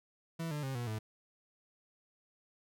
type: tone with pitch steps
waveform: 40% pulse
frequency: 164.81 / 148.54 / 133.87 / 120.65 / 108.73 Hz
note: E3 / D3 / C3 / B2 / A2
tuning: 0 / +20 / +40 / -40 / -20 cents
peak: -35 dBFS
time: 0.39-0.99 s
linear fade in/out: 10 ms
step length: 120 ms
effects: none